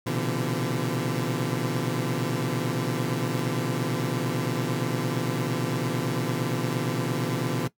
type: tone cluster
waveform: 20% pulse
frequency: 119.7 / 128.5 / 145.5 / 168.6 Hz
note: A#2 / C3 / D3 / E3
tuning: +46 / -31 / -16 / +39 cents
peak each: -26 dBFS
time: 0.06-7.68 s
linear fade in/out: 10 ms
effects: noise-tail reverb RT60 0.1 s tail -18 dB re dry